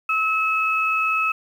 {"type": "tone pair together", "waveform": "sine", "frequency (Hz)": [1293.3, 2584], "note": ["E6", "E7"], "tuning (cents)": [-33, -35], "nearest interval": "octave", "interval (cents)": 1198, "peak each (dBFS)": -21, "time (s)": [0.09, 1.32], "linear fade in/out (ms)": 5, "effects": ["8-bit"]}